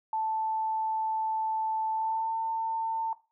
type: tone with pitch glide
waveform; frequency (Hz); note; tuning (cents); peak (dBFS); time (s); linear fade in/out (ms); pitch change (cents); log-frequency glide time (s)
sine; 880 to 898; A5 to A5; 0 to +35; -27; 0.13-3.13; 2; +35; 1.92-2.33
effects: noise-tail reverb RT60 0.3 s tail -17 dB re dry